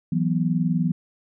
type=chord; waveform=sine; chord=E suspended second; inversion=none; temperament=equal with one note detuned; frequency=164.81 / 185 / 245.9 Hz; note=E3 / F#3 / B3; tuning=0 / 0 / -7 cents; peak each=-22 / -24 / -26 dBFS; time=0.12-0.92 s; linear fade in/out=5 ms; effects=none